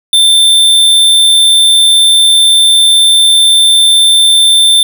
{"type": "tone", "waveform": "square", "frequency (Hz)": 3561, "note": "A7", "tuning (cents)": 20, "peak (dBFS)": -4, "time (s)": [0.13, 4.83], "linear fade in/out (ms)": 2, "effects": []}